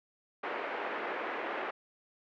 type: band-pass noise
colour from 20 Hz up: pink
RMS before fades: -37 dBFS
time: 0.43-1.71 s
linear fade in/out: 10 ms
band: 360 to 2300 Hz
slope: 24 dB/octave
effects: none